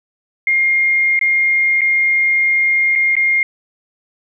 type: tone with dropouts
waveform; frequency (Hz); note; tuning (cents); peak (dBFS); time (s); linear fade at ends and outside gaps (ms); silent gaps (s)
sine; 2125; C7; +26; -11; 0.47-3.43; 2; 1.192-1.212 / 1.809-1.816 / 2.954-2.958 / 3.154-3.166
effects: none